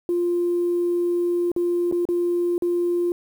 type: tone with dropouts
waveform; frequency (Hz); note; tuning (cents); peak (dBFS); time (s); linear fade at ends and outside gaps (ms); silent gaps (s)
sine; 349.2; F4; 0; -18; 0.09-3.12; 1; 1.517-1.563 / 1.914-1.924 / 2.053-2.088 / 2.58-2.622
effects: tanh soft clip ceiling -14 dBFS + 8-bit